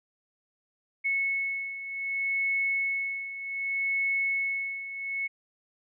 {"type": "beating tone pair", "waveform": "sine", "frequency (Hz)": [2199, 2199.65], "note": ["C#7", "C#7"], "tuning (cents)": [-14, -14], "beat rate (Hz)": 0.65, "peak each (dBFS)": [-33, -28], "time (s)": [1.04, 5.28], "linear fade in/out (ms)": 20, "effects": []}